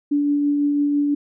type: tone with tremolo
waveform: sine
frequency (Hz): 289.2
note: D4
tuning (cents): -27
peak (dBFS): -15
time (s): 0.11-1.15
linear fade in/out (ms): 10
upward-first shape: triangle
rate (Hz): 6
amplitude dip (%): 25
effects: none